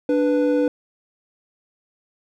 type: tone pair together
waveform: triangle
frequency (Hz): 293.7 / 493.9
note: D4 / B4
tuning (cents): 0 / 0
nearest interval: major sixth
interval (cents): 900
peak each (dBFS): -17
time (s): 0.09-0.68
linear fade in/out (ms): 2
effects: none